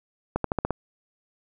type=accelerating click train; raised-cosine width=1 ms; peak=-10 dBFS; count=6; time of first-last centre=0.36-0.707 s; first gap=83 ms; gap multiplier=0.91; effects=none